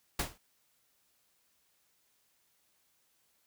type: noise with exponential decay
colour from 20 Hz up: pink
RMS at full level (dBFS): -28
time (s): 0.19-0.38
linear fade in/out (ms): 5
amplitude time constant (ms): 41
effects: white hiss -73 dBFS RMS until 3.46 s